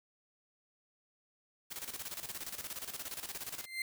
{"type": "noise with tremolo", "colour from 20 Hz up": "white", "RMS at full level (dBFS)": -41, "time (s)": [1.7, 3.66], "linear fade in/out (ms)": 20, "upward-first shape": "square", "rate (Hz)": 17, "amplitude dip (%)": 70}
{"type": "tone with exponential growth", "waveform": "35% pulse", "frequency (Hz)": 2085, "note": "C7", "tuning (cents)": -7, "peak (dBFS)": -30, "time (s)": [3.52, 3.82], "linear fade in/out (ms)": 2, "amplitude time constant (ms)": 65}
{"effects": []}